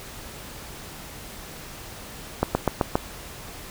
slowing click train, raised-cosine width 1 ms, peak -5 dBFS, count 5, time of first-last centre 2.43-2.955 s, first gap 120 ms, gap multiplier 1.06, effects pink hiss -40 dBFS RMS until 3.7 s

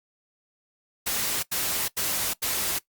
white noise bursts, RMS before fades -27 dBFS, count 4, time 1.06-2.789 s, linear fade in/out 10 ms, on 370 ms, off 83 ms, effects noise-tail reverb RT60 0.1 s tail -19 dB re dry + Opus 48 kbps

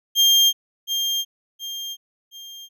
35% pulse tone with echo, 3200 Hz, G7, 35 cents sharp, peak -11 dBFS, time 0.15-0.53 s, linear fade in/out 50 ms, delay 720 ms, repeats 3, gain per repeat -8 dB, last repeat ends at 2.69 s, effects none

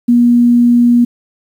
sine tone, 240 Hz, B3, 49 cents flat, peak -5 dBFS, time 0.08-1.05 s, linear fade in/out 10 ms, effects 7-bit

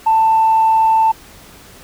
sine tone, 888 Hz, A5, 16 cents sharp, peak -8 dBFS, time 0.06-1.12 s, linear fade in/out 10 ms, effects tanh soft clip ceiling -5 dBFS + pink hiss -41 dBFS RMS until 1.83 s

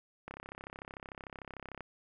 click train, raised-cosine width 0.5 ms, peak -28 dBFS, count 52, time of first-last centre 0.28-1.807 s, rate 33.4 Hz, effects none

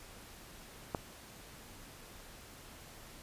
click, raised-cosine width 1 ms, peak -19 dBFS, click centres 0.948 s, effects pink hiss -53 dBFS RMS until 3.22 s + resampled to 32000 Hz

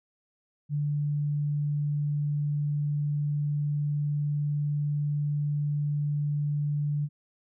sine tone, 146.7 Hz, D3, 2 cents flat, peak -25 dBFS, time 0.69-7.09 s, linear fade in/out 50 ms, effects none

